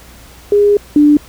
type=tone pair in turn; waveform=sine; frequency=409.9 / 295.2 Hz; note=G#4 / D4; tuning=-23 / +9 cents; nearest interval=tritone; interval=568 cents; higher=first; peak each=-6 / -4 dBFS; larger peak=second; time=0.52-0.77 / 0.96-1.17 s; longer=first; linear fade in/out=2 ms; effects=added 60 Hz sine -39 dBFS peak until 1.28 s + pink hiss -40 dBFS RMS until 1.28 s